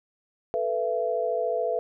sine chord, A suspended second, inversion none, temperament equal with one note detuned, 440 / 493.9 / 671.9 Hz, A4 / B4 / E5, 0 / 0 / +33 cents, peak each -30 / -28 / -27 dBFS, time 0.54-1.79 s, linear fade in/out 0 ms, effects none

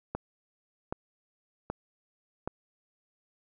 click train, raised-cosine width 1 ms, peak -18 dBFS, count 4, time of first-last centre 0.15-2.476 s, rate 1.29 Hz, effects none

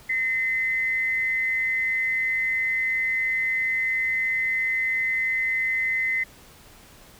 sine tone pair together, 1832 / 2055 Hz, A#6 / C7, -31 / -32 cents, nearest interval major second, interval 199 cents, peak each -31 / -22 dBFS, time 0.09-6.24 s, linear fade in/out 10 ms, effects pink hiss -50 dBFS RMS until 7.19 s

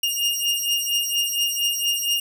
sawtooth beating tone pair, 2830 / 2834.3 Hz, F7 / F7, +22 / +25 cents, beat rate 4.3 Hz, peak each -20 / -21 dBFS, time 0.03-2.2 s, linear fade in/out 5 ms, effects none

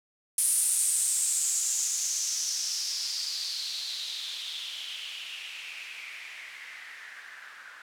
violet noise with low-pass filter sweep, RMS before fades -32 dBFS, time 0.38-7.82 s, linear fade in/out 2 ms, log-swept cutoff 9900 to 1500 Hz, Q 4.9, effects none

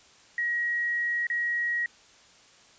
sine tone with dropouts, 1900 Hz, A#6, 33 cents sharp, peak -25 dBFS, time 0.38-1.86 s, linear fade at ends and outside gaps 2 ms, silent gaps 1.269-1.3 s, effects white hiss -56 dBFS RMS until 2.78 s + resampled to 16000 Hz

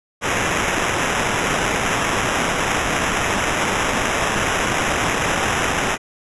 white noise with sample-and-hold, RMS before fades -20 dBFS, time 0.21-5.98 s, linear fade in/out 50 ms, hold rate 4410 Hz, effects resampled to 24000 Hz

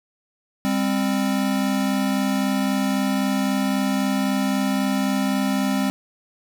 square tone pair together, 199.6 / 263.4 Hz, G3 / C4, +32 / +12 cents, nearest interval perfect fourth, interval 480 cents, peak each -23 dBFS, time 0.65-5.9 s, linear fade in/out 0 ms, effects none

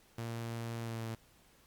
sawtooth tone with pitch glide, 115.9 to 113.19 Hz, A#2 to A2, -10 to +49 cents, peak -34 dBFS, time 0.18-1.15 s, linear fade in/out 5 ms, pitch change -41 cents, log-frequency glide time 0.81-1.04 s, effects pink hiss -65 dBFS RMS until 1.66 s + Opus 48 kbps

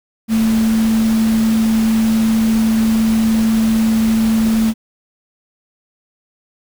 sine tone in noise, 222.4 Hz, A3, 19 cents sharp, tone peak -11 dBFS, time 0.28-4.74 s, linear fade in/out 50 ms, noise pink, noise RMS -27 dBFS, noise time 0.28-4.74 s, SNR +13 dB, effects none

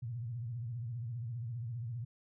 sine tone with vibrato, 117.9 Hz, A#2, 20 cents sharp, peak -37 dBFS, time 0.02-2.05 s, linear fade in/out 10 ms, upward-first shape sine, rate 15 Hz, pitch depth 130 cents each way, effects none

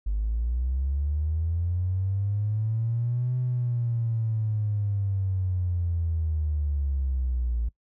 triangle linear two-way sweep, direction up then down, 49.32 to 126.2 to 56.5 Hz, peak -20 dBFS, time 0.06-7.69 s, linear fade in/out 10 ms, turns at 3.37 s, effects noise-tail reverb RT60 0.1 s tail -23 dB re dry + tanh soft clip ceiling -21 dBFS

